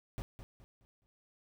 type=noise with echo; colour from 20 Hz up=brown; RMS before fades=-39 dBFS; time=0.18-0.22 s; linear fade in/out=0 ms; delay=210 ms; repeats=4; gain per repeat=-9 dB; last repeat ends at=1.06 s; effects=none